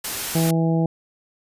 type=noise; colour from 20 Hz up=white; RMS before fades=-27 dBFS; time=0.04-0.51 s; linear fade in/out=5 ms
type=harmonic tone; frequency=164 Hz; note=E3; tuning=9 cents flat; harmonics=1 / 2 / 3 / 4 / 5; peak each=-18 / -24 / -28 / -30 / -32 dBFS; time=0.35-0.86 s; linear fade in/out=2 ms
effects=resampled to 32000 Hz